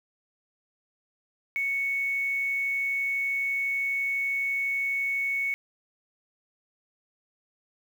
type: tone with quantisation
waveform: sine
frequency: 2217 Hz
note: C#7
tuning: in tune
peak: -25 dBFS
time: 1.56-5.54 s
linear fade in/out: 0 ms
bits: 8
effects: none